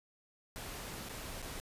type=noise with dropouts; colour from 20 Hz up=pink; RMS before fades=-44 dBFS; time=0.56-1.6 s; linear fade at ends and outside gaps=0 ms; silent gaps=1.088-1.094 / 1.419-1.426 s; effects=resampled to 32000 Hz